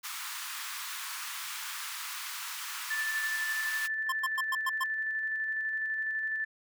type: high-pass noise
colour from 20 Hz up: pink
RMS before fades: -39 dBFS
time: 0.03-3.88 s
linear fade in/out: 20 ms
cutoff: 1000 Hz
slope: 48 dB/octave
type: tone with tremolo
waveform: sine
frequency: 1758 Hz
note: A6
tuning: 2 cents flat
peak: -29 dBFS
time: 2.9-6.45 s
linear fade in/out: 10 ms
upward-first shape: square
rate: 12 Hz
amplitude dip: 25%
type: tone bursts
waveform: square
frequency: 1057 Hz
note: C6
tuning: 17 cents sharp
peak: -30 dBFS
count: 6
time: 4.09-4.838 s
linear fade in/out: 5 ms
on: 33 ms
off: 110 ms
effects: none